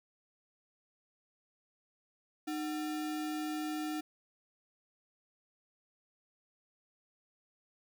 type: tone with sample-and-hold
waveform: sine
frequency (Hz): 306.7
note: D#4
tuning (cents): -25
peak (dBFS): -34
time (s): 2.47-4.01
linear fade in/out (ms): 10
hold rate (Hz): 1050
effects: none